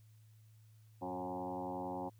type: tone with frequency modulation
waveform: sine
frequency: 546 Hz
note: C#5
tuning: 26 cents flat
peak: -38 dBFS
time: 1.01-2.1 s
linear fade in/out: 20 ms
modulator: 91 Hz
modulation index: 4.1
effects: added 109 Hz sine -59 dBFS peak until 2.19 s + white hiss -75 dBFS RMS until 2.19 s